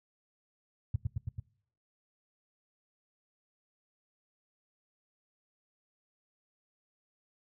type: tone with echo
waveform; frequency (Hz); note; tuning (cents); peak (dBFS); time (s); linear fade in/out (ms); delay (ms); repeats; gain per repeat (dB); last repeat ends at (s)
sine; 104.8; G#2; +16; -24; 0.94-0.96; 5; 110; 4; -2; 1.4
effects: noise-tail reverb RT60 0.6 s tail -23 dB re dry